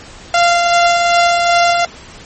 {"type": "tone with tremolo", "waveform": "sawtooth", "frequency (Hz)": 692, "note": "F5", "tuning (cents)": -16, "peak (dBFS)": -4, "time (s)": [0.34, 1.85], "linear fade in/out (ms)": 2, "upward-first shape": "sine", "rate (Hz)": 2.6, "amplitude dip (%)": 30, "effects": ["pink hiss -36 dBFS RMS until 2.25 s", "MP3 32 kbps"]}